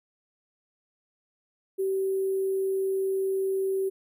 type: tone with sample-and-hold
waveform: sine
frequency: 385 Hz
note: G4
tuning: 31 cents flat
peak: -24 dBFS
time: 1.78-3.9 s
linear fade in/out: 20 ms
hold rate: 11025 Hz
effects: none